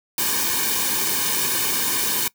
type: noise with comb filter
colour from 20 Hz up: white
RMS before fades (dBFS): -22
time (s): 0.18-2.28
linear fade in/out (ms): 2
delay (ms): 1.5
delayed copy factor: -1
effects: noise-tail reverb RT60 0.1 s tail -21 dB re dry